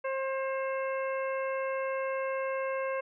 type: harmonic tone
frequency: 533 Hz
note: C5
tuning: 32 cents sharp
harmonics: 1 / 2 / 3 / 4 / 5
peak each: -31 / -37 / -41 / -43 / -45 dBFS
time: 0.04-3.01 s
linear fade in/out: 10 ms
effects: none